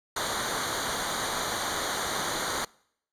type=noise with comb filter; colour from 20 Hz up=pink; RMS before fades=-30 dBFS; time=0.16-2.65 s; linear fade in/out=5 ms; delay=0.38 ms; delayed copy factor=-0.85; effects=noise-tail reverb RT60 0.7 s tail -25 dB re dry + low-pass 10000 Hz 12 dB/octave